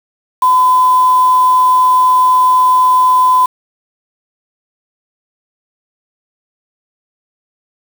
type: tone with quantisation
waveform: sine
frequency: 1012 Hz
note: B5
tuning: 42 cents sharp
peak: -6 dBFS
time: 0.42-3.46 s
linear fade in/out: 5 ms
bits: 4
effects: none